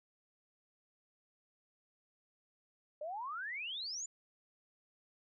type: exponential sweep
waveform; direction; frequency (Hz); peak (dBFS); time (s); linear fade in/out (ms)
sine; up; 578 to 7200; -39; 3.01-4.06; 5
effects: none